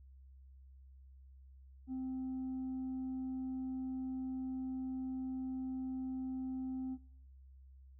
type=tone with tanh clipping; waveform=sine; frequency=260 Hz; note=C4; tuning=11 cents flat; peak=-38 dBFS; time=1.87-6.98 s; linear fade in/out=50 ms; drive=1 dB; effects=noise-tail reverb RT60 0.6 s tail -19 dB re dry + added 66 Hz sine -55 dBFS peak until 7.99 s